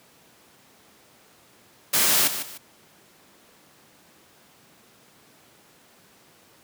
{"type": "noise with echo", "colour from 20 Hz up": "white", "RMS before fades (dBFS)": -20, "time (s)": [1.93, 2.28], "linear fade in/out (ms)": 10, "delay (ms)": 150, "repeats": 2, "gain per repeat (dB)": -10, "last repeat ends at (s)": 2.58, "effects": ["pink hiss -55 dBFS RMS until 6.63 s", "high-pass 150 Hz 12 dB/octave"]}